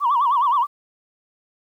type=tone with vibrato; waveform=sine; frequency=1046.5 Hz; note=C6; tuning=in tune; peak=-14 dBFS; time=0-0.67 s; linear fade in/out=50 ms; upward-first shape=sine; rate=9.6 Hz; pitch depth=200 cents each way; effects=tanh soft clip ceiling -11 dBFS + 9-bit